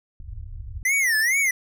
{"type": "low-pass noise", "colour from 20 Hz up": "pink", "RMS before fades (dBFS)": -35, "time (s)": [0.2, 0.83], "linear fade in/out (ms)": 2, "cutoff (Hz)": 110, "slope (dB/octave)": 96}
{"type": "tone with vibrato", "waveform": "square", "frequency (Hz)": 1973, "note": "B6", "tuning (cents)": -2, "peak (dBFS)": -19, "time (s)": [0.85, 1.51], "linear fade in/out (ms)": 5, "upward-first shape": "sine", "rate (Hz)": 2.3, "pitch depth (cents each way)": 230}
{"effects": []}